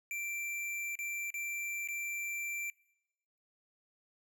square tone with dropouts, 2351 Hz, D7, 1 cent sharp, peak -37 dBFS, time 0.11-2.7 s, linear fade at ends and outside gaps 1 ms, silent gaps 0.954-0.989 / 1.304-1.341 / 1.875-1.886 s, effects noise-tail reverb RT60 1.0 s tail -25 dB re dry

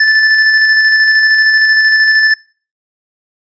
square tone with tremolo, 1753 Hz, A6, 7 cents flat, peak -6 dBFS, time 0-2.34 s, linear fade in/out 5 ms, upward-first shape square, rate 13 Hz, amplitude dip 25%, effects noise-tail reverb RT60 0.4 s tail -23 dB re dry + resampled to 16000 Hz

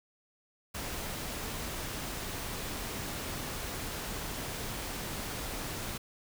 pink noise, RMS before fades -38 dBFS, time 0.74-5.98 s, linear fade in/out 10 ms, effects none

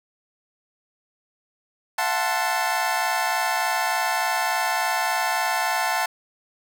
25% pulse chord, F# half-diminished seventh, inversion third, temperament equal with one note detuned, 676.6 / 740 / 880 / 1046.5 Hz, E5 / F#5 / A5 / C6, +45 / 0 / 0 / 0 cents, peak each -26 / -23 / -21 / -26 dBFS, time 1.98-6.06 s, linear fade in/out 5 ms, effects none

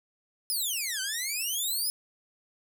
10% pulse exponential two-way sweep, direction down then up, 5210 to 1500 to 5210 Hz, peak -21 dBFS, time 0.5-1.9 s, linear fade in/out 0 ms, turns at 1.01 s, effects 10-bit

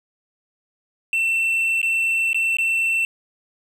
triangle tone with dropouts, 2688 Hz, E7, 33 cents sharp, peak -16 dBFS, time 1.13-3.05 s, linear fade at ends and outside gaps 1 ms, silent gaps 1.816-1.829 / 2.331-2.345 / 2.569-2.585 s, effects none

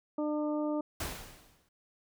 harmonic tone, 300.4 Hz, D4, 39 cents sharp, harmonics 1 / 2 / 3 / 4, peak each -31 / -35 / -43 / -45 dBFS, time 0.18-0.81 s, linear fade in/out 5 ms
pink noise with exponential decay, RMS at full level -34 dBFS, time 1-1.69 s, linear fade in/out 5 ms, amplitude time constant 150 ms
effects none

